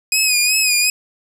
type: tone with vibrato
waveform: 15% pulse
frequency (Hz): 2500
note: D#7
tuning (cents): +8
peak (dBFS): -6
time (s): 0.12-0.9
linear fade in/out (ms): 2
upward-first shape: sine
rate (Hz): 2.7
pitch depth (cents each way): 60
effects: 8-bit